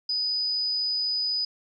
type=tone; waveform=sine; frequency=4978 Hz; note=D#8; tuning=in tune; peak=-24 dBFS; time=0.09-1.45 s; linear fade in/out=5 ms; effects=none